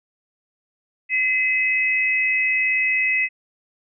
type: tone pair together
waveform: sine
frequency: 2039 / 2558 Hz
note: C7 / D#7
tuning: -45 / +47 cents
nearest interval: major third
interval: 392 cents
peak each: -20 dBFS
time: 1.09-3.29 s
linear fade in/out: 50 ms
effects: none

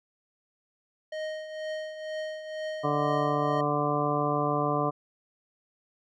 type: tone with tremolo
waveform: square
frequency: 622.3 Hz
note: D#5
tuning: in tune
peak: -31 dBFS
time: 1.12-3.61 s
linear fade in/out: 5 ms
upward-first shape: triangle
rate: 2.1 Hz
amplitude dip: 65%
type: harmonic tone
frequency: 146.83 Hz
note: D3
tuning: in tune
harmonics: 1 / 2 / 3 / 4 / 5 / 7 / 8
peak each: -32 / -32 / -32 / -32 / -32 / -32 / -32 dBFS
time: 2.83-4.91 s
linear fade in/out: 20 ms
effects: low-pass 4000 Hz 12 dB/octave

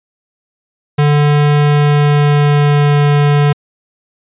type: tone with pitch glide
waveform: square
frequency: 146.83 to 145.56 Hz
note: D3 to D3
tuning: 0 to -15 cents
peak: -8 dBFS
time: 0.98-3.53 s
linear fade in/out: 10 ms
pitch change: -15 cents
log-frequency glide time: 1.54-3.04 s
effects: resampled to 8000 Hz

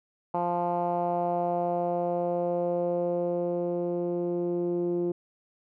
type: tone with low-pass filter sweep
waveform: 10% pulse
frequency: 174.61 Hz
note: F3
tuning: in tune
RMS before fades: -28 dBFS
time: 0.34-5.12 s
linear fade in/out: 5 ms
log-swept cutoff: 860 to 350 Hz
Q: 3.3
effects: none

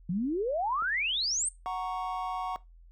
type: exponential sweep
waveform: sine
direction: up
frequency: 164.81 to 9000 Hz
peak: -27 dBFS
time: 0.09-1.49 s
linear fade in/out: 5 ms
type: click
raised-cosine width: 1 ms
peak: -34 dBFS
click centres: 0.823 s
type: chord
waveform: triangle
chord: F# major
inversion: none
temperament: equal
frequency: 740 / 932.3 / 1108.7 Hz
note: F#5 / A#5 / C#6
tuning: 0 / 0 / 0 cents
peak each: -32 / -36 / -34 dBFS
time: 1.66-2.56 s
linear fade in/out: 0 ms
effects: noise-tail reverb RT60 0.2 s tail -19 dB re dry + added 42 Hz sine -51 dBFS peak until 2.91 s

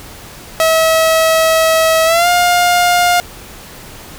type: tone with pitch glide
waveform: sawtooth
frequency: 645 to 707.5 Hz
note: E5 to F5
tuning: -38 to +22 cents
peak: -5 dBFS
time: 0.6-3.2 s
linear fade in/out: 0 ms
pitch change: +160 cents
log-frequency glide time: 2.05-2.28 s
effects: pink hiss -34 dBFS RMS until 4.18 s

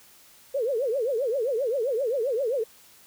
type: tone with vibrato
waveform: sine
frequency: 498.2 Hz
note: B4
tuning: 15 cents sharp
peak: -23 dBFS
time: 0.54-2.64 s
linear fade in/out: 10 ms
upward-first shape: triangle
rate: 7.6 Hz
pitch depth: 290 cents each way
effects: white hiss -54 dBFS RMS until 3.06 s

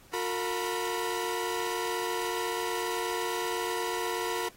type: tone cluster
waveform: sawtooth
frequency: 359.1 / 455.4 / 979 Hz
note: F4 / A#4 / B5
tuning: +48 / -40 / -15 cents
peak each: -30 dBFS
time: 0.13-4.49 s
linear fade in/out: 10 ms
effects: pink hiss -57 dBFS RMS until 4.56 s + AAC 48 kbps

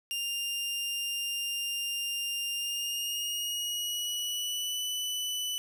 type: tone with pitch glide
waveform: sawtooth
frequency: 2800 to 2984 Hz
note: F7 to F#7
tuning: +4 to +14 cents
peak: -28 dBFS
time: 0.11-5.58 s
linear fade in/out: 0 ms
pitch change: +110 cents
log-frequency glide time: 2.56-4.82 s
effects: none

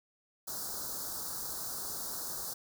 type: band-stop noise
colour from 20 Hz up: white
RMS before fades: -39 dBFS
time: 0.47-2.54 s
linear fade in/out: 10 ms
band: 1500 to 4200 Hz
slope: 48 dB/octave
effects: none

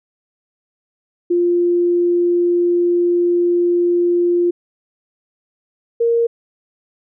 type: tone pair in turn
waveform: sine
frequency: 349.2 / 465.9 Hz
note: F4 / A#4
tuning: 0 / -1 cents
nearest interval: perfect fourth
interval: 499 cents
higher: second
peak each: -12 dBFS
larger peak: neither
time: 1.3-4.51 / 6-6.27 s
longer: first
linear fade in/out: 10 ms
effects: none

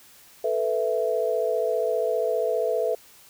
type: chord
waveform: sine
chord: A suspended second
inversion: none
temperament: just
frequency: 440 / 495 / 660 Hz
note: A4 / B4 / E5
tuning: 0 / +4 / +2 cents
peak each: -26 dBFS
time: 0.44-2.95 s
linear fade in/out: 5 ms
effects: white hiss -52 dBFS RMS until 3.29 s

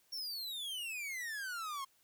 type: exponential sweep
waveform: 45% pulse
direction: down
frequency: 5580 to 1061 Hz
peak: -39 dBFS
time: 0.12-1.85 s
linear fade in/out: 10 ms
effects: white hiss -71 dBFS RMS until 2.03 s

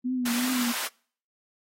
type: tone with vibrato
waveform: sine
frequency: 246.9 Hz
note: B3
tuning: in tune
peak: -25 dBFS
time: 0.04-0.73 s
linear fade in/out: 20 ms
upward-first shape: triangle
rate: 2.7 Hz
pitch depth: 80 cents each way
type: high-pass noise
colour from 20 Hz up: pink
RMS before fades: -32 dBFS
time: 0.25-0.88 s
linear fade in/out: 10 ms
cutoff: 950 Hz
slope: 12 dB/octave
effects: noise-tail reverb RT60 0.5 s tail -26 dB re dry + AAC 48 kbps

